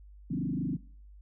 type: tone with frequency modulation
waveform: sine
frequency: 215.7 Hz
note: A3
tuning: 34 cents flat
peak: -29 dBFS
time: 0.3-0.77 s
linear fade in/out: 10 ms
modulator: 25.3 Hz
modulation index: 3
effects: noise-tail reverb RT60 0.5 s tail -21 dB re dry + added 50 Hz sine -49 dBFS peak until 1.21 s